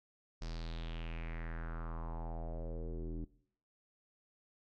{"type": "tone with low-pass filter sweep", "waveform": "square", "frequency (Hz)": 41.2, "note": "E1", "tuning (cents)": 0, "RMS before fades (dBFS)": -41, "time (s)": [0.41, 3.25], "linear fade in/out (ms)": 10, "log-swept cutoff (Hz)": [5400, 300], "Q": 3.9, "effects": ["noise-tail reverb RT60 0.6 s tail -20 dB re dry"]}